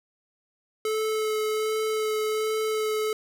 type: tone with vibrato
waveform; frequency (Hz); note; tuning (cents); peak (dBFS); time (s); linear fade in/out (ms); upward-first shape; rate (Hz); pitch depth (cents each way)
square; 433.3; A4; -27; -25; 0.85-3.13; 2; sine; 1.3; 11
effects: none